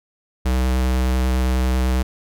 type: tone with vibrato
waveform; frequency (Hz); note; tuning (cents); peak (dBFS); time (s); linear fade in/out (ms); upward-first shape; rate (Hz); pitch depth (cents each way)
square; 63.7; C2; -46; -17; 0.45-2.03; 10; sine; 10; 10
effects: none